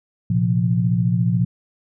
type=chord; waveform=sine; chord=Bb suspended second; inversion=none; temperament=equal; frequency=116.54 / 130.81 / 174.61 Hz; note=Bb2 / C3 / F3; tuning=0 / 0 / 0 cents; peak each=-19 / -23 / -19 dBFS; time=0.3-1.45 s; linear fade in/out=5 ms; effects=none

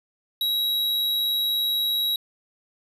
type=tone; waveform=square; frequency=3861 Hz; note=B7; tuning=40 cents flat; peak=-22 dBFS; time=0.41-2.16 s; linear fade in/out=2 ms; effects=resampled to 32000 Hz

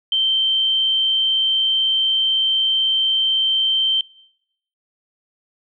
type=tone; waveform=sine; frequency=3121 Hz; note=G7; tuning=8 cents flat; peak=-15 dBFS; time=0.12-4.01 s; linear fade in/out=2 ms; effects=noise-tail reverb RT60 0.8 s tail -23 dB re dry

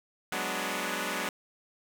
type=chord; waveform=5% pulse; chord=G# half-diminished seventh; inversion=third; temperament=equal; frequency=185 / 207.7 / 246.9 / 293.7 Hz; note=F#3 / G#3 / B3 / D4; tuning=0 / 0 / 0 / 0 cents; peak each=-25 dBFS; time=0.32-1.29 s; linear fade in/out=2 ms; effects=none

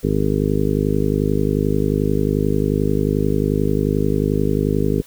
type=harmonic tone; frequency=51.3 Hz; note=G#1; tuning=21 cents flat; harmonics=1 / 2 / 3 / 4 / 5 / 6 / 7 / 8 / 9; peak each=-24 / -25 / -22 / -25 / -23 / -27 / -27 / -23 / -27 dBFS; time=0.03-5.02 s; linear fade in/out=10 ms; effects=white hiss -47 dBFS RMS until 5.06 s

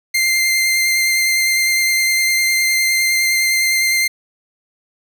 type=tone with vibrato; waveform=sawtooth; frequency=2093 Hz; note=C7; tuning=in tune; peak=-10 dBFS; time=0.14-4.08 s; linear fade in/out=10 ms; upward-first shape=sine; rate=9.8 Hz; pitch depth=11 cents each way; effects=none

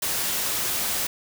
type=noise; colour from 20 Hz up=white; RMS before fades=-26 dBFS; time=0.02-1.07 s; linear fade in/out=5 ms; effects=none

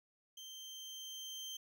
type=tone with level ramp; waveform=30% pulse; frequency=3136 Hz; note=G7; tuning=in tune; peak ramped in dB=-46 to -40 dBFS; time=0.37-1.57 s; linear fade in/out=5 ms; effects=none

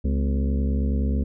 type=harmonic tone with a mistuned harmonic; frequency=69.3 Hz; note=C#2; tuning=in tune; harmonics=1 / 2 / 3 / 4 / 5 / 6 / 7 / 8; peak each=-21 / -33 / -28 / -31 / -44 / -38 / -40 / -45 dBFS; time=0.04-1.24 s; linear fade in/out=10 ms; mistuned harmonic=4; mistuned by=-110 cents; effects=none

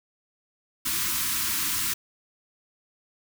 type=band-stop noise; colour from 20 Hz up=white; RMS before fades=-27 dBFS; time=0.85-1.94 s; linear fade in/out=10 ms; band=360 to 950 Hz; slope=96 dB/octave; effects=none

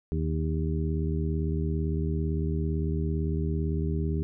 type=harmonic tone with a mistuned harmonic; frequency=77.8 Hz; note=D#2; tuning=in tune; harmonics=1 / 2 / 3 / 4 / 5; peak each=-28 / -30 / -36 / -37 / -36 dBFS; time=0.12-4.23 s; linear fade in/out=0 ms; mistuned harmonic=5; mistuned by=+50 cents; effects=none

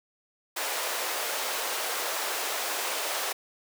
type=high-pass noise; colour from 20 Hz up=pink; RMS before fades=-31 dBFS; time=0.56-3.33 s; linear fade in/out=10 ms; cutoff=470 Hz; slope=24 dB/octave; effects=none

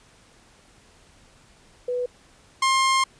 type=tone pair in turn; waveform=sine / sawtooth; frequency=493.9 / 1062.1 Hz; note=B4 / C6; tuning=0 / +26 cents; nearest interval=octave + minor second; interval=1326 cents; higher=second; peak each=-23 / -14 dBFS; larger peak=second; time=1.88-2.06 / 2.62-3.04 s; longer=second; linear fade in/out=5 ms; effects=pink hiss -55 dBFS RMS until 3.19 s + resampled to 22050 Hz

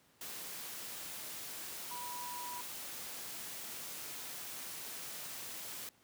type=tone in noise; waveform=sine; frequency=975 Hz; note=B5; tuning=23 cents flat; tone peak=-43 dBFS; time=1.91-2.61 s; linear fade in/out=2 ms; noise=white; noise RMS=-45 dBFS; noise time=0.21-5.89 s; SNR=-1 dB; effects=pink hiss -68 dBFS RMS until 6.03 s + high-pass 100 Hz 12 dB/octave

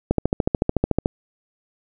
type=click train; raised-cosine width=2 ms; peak=-4 dBFS; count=14; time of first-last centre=0.11-1.059 s; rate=13.7 Hz; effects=none

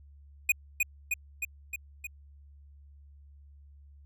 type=tone with echo; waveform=square; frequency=2476 Hz; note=D#7; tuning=9 cents flat; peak=-21 dBFS; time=0.49-0.52 s; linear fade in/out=5 ms; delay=310 ms; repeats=5; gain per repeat=-3 dB; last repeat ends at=2.07 s; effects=added 71 Hz sine -51 dBFS peak until 4.05 s

